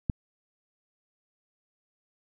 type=click; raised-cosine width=5 ms; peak=-13 dBFS; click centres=0.098 s; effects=none